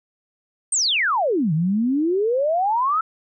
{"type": "exponential two-way sweep", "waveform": "sine", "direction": "down then up", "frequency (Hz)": [8920, 150.2, 1342], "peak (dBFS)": -17, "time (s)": [0.72, 3.01], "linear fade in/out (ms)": 5, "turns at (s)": 1.53, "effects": []}